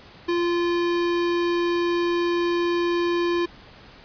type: tone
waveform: square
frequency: 346 Hz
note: F4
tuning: 16 cents flat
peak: -21 dBFS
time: 0.28-3.46 s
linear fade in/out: 10 ms
effects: pink hiss -47 dBFS RMS until 4.04 s + resampled to 11025 Hz